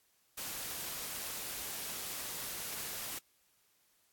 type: noise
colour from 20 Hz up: white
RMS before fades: -41 dBFS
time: 0.37-3.19 s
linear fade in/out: 10 ms
effects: white hiss -72 dBFS RMS until 4.12 s + AAC 64 kbps